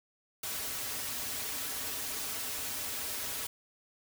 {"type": "noise with comb filter", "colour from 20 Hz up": "white", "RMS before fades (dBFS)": -37, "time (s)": [0.43, 3.47], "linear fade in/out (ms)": 5, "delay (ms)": 5.7, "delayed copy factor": -0.9, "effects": []}